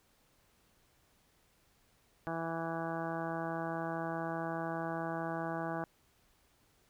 harmonic tone, 164.81 Hz, E3, in tune, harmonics 1 / 2 / 3 / 4 / 5 / 6 / 7 / 8 / 9 / 10, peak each -42 / -41 / -46 / -41 / -42 / -49 / -45 / -55 / -46 / -51 dBFS, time 2.27-5.84 s, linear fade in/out 0 ms, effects pink hiss -70 dBFS RMS until 6.89 s

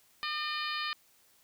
harmonic tone with a mistuned harmonic, 605 Hz, D#5, 49 cents flat, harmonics 2 / 3 / 4 / 5 / 6 / 7 / 8, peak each -37 / -39 / -40 / -41 / -42 / -42 / -43 dBFS, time 0.23-0.93 s, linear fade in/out 0 ms, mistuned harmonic 6, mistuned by +21 cents, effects white hiss -65 dBFS RMS until 1.43 s

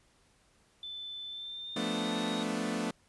sine tone with pitch glide, 3520 to 3751 Hz, A7 to A#7, 0 to +10 cents, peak -39 dBFS, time 0.83-2.43 s, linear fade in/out 2 ms, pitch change +110 cents, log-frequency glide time 1.27-2.29 s
sawtooth chord, B half-diminished seventh, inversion second, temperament equal, 174.61 / 220 / 246.9 / 293.7 Hz, F3 / A3 / B3 / D4, 0 / 0 / 0 / 0 cents, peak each -36 / -31 / -33 / -34 dBFS, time 1.76-2.91 s, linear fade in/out 5 ms
effects pink hiss -67 dBFS RMS until 3.08 s + resampled to 24000 Hz

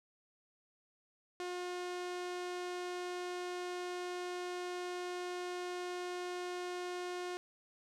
sawtooth tone with low-pass filter, 358.1 Hz, F4, 43 cents sharp, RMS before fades -41 dBFS, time 1.4-7.37 s, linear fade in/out 0 ms, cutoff 7600 Hz, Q 0.73, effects none

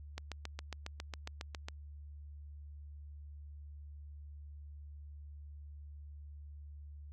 click train, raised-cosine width 0.2 ms, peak -24 dBFS, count 12, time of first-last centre 0.18-1.685 s, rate 7.31 Hz, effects added 73 Hz sine -47 dBFS peak until 7.12 s + AAC 48 kbps

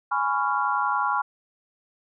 sine chord, C# dominant seventh, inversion second, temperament just, 831.5 / 997.9 / 1108.7 / 1385.9 Hz, G#5 / B5 / C#6 / E#6, +2 / +18 / 0 / -14 cents, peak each -27 dBFS, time 0.11-1.22 s, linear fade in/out 10 ms, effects none

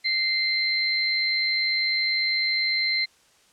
sine tone pair together, 2088 / 4122 Hz, C7 / C8, -4 / -27 cents, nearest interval octave, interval 1177 cents, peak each -24 dBFS, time 0.04-3.06 s, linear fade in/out 20 ms, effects white hiss -59 dBFS RMS until 3.52 s + low-pass 8000 Hz 12 dB/octave

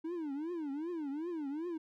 triangle tone with vibrato, 311.1 Hz, D#4, in tune, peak -34 dBFS, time 0.04-1.78 s, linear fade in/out 10 ms, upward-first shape triangle, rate 2.6 Hz, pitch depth 260 cents each way, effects none

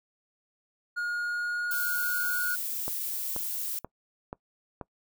triangle tone with pitch glide, 1432 to 1449.5 Hz, F6 to F#6, +43 to -36 cents, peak -26 dBFS, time 0.96-2.56 s, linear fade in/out 20 ms, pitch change +21 cents, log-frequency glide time 1.21-2.43 s
violet noise, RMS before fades -33 dBFS, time 1.71-3.79 s, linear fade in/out 2 ms
click train, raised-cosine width 1 ms, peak -22 dBFS, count 5, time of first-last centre 2.88-4.812 s, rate 2.07 Hz
effects noise-tail reverb RT60 0.1 s tail -23 dB re dry

